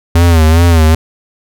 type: tone with vibrato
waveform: square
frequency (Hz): 82.3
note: E2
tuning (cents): -2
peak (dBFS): -5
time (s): 0.15-0.95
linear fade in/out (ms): 5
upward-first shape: sine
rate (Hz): 2.5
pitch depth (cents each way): 87
effects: none